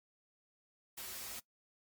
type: noise with comb filter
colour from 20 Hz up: white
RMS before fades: -45 dBFS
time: 0.97-1.4 s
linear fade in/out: 10 ms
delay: 6.7 ms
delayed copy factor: -0.8
effects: noise-tail reverb RT60 0.1 s tail -19 dB re dry + MP3 96 kbps